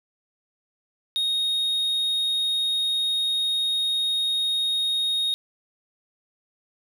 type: tone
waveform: triangle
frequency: 3729 Hz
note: A#7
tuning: in tune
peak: -20 dBFS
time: 1.16-5.34 s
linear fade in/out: 0 ms
effects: none